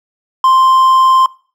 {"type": "tone", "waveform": "triangle", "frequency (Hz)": 1046.5, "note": "C6", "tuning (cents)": 0, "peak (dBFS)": -4, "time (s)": [0.44, 1.26], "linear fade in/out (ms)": 2, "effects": ["noise-tail reverb RT60 0.4 s tail -22 dB re dry"]}